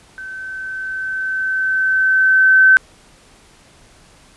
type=tone with level ramp; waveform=sine; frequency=1535 Hz; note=G6; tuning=37 cents flat; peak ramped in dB=-28 to -5 dBFS; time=0.18-2.77 s; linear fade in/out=0 ms; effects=pink hiss -48 dBFS RMS until 4.36 s + resampled to 24000 Hz